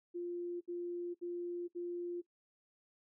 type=tone bursts; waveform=sine; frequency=349.4 Hz; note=F4; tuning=1 cent sharp; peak=-37 dBFS; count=4; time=0.14-2.218 s; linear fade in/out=20 ms; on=470 ms; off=66 ms; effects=noise-tail reverb RT60 0.1 s tail -17 dB re dry